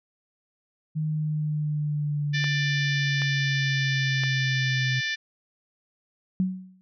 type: exponential sweep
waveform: sine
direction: down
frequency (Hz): 155.56 to 128.9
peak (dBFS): -24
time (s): 0.95-5.01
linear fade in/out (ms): 20
type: harmonic tone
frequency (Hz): 591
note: D5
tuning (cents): +11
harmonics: 3 / 4 / 5 / 6 / 7 / 8 / 9 / 10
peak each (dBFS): -28 / -33 / -38 / -34 / -41 / -40 / -41 / -44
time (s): 2.33-5.16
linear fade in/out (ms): 20
type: clicks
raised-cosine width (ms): 0.3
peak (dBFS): -18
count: 3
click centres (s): 2.442 / 3.219 / 4.236
type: tone with exponential decay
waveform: sine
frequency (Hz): 186.1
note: F#3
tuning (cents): +10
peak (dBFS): -18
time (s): 6.4-6.81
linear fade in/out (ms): 0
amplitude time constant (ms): 89
effects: none